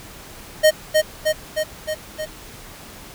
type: tone with echo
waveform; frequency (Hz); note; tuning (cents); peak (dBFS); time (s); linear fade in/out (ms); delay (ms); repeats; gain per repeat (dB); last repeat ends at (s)
square; 620; D#5; -6; -10; 0.63-0.71; 20; 310; 5; -3; 2.26
effects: pink hiss -40 dBFS RMS until 3.14 s